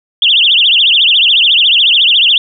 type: tone with vibrato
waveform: sine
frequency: 3133 Hz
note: G7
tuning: 2 cents flat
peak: -5 dBFS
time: 0.22-2.38 s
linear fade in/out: 2 ms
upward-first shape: triangle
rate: 14 Hz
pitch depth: 290 cents each way
effects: none